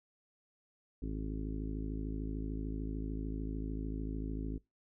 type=harmonic tone; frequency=53.4 Hz; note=G#1; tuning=49 cents sharp; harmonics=1 / 2 / 3 / 4 / 5 / 6 / 7 / 8; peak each=-38 / -47 / -45 / -50 / -42 / -48 / -51 / -53 dBFS; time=1.02-4.58 s; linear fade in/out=5 ms; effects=noise-tail reverb RT60 0.2 s tail -23 dB re dry